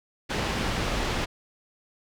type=low-pass noise; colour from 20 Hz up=pink; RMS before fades=-28 dBFS; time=0.29-1.26 s; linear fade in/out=20 ms; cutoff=4600 Hz; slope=12 dB/octave; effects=none